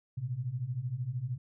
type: beating tone pair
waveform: sine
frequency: 116.54 / 129.54 Hz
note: A#2 / C3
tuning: 0 / -17 cents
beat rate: 13 Hz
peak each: -37 / -34 dBFS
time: 0.17-1.38 s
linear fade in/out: 10 ms
effects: none